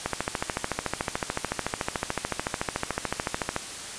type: click train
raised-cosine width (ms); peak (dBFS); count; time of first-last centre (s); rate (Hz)
0.5; -10; 49; 0.06-3.564; 13.7
effects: white hiss -37 dBFS RMS until 3.98 s + resampled to 22050 Hz